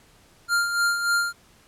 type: tone with tremolo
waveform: square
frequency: 1398 Hz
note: F6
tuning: 1 cent sharp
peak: -19 dBFS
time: 0.48-1.33 s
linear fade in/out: 50 ms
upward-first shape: sine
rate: 3.4 Hz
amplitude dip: 55%
effects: pink hiss -56 dBFS RMS until 1.67 s + low-pass 12000 Hz 12 dB/octave